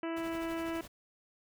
harmonic tone, 330 Hz, E4, 2 cents sharp, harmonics 1 / 2 / 3 / 4 / 5 / 6 / 7 / 8 / 9, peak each -35 / -41 / -45 / -47 / -49 / -51 / -52 / -53 / -54 dBFS, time 0.03-0.81 s, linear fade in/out 2 ms
pink noise with tremolo, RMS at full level -48 dBFS, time 0.16-0.88 s, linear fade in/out 10 ms, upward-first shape triangle, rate 12 Hz, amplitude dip 65%
effects none

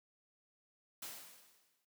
white noise with exponential decay, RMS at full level -44 dBFS, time 1.02-1.85 s, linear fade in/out 5 ms, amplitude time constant 180 ms, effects noise-tail reverb RT60 0.1 s tail -17 dB re dry + high-pass 150 Hz 12 dB/octave

